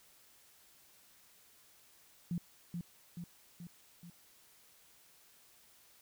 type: tone with echo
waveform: sine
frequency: 172.7 Hz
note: F3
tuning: 19 cents flat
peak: -33 dBFS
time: 2.31-2.38 s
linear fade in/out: 2 ms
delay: 430 ms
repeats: 4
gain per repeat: -4 dB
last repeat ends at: 4.1 s
effects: white hiss -64 dBFS RMS until 6.01 s